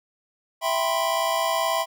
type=chord; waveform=square; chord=C major seventh; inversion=first; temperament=equal; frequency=659.3 / 784 / 987.8 / 1046.5 Hz; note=E5 / G5 / B5 / C6; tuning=0 / 0 / 0 / 0 cents; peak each=-26 / -30 / -29 / -28 dBFS; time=0.61-1.86 s; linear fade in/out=50 ms; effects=none